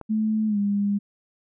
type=click; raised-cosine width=1 ms; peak=-23 dBFS; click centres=0.013 s
type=tone with pitch glide; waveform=sine; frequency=217 to 202.5 Hz; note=A3 to G#3; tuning=-24 to -43 cents; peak=-20 dBFS; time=0.09-0.99 s; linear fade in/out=20 ms; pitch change=-119 cents; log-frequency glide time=0.47-0.58 s
effects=none